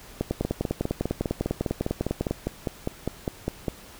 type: two click trains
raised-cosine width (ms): 2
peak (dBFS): -11 / -12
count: 22 / 17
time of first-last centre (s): 0.21-2.31 / 0.45-3.682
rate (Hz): 10 / 4.95
effects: pink hiss -47 dBFS RMS until 3.99 s